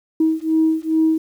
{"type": "beating tone pair", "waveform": "sine", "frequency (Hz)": [317.8, 320.2], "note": ["D#4", "D#4"], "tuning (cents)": [37, 50], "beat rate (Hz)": 2.4, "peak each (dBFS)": -17, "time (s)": [0.2, 1.18], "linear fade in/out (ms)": 5, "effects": ["tanh soft clip ceiling -7 dBFS", "8-bit"]}